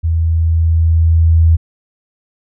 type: tone with level ramp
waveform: sine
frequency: 81.9 Hz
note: E2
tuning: 11 cents flat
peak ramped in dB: -11 to -5 dBFS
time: 0.03-1.57 s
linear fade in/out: 20 ms
effects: none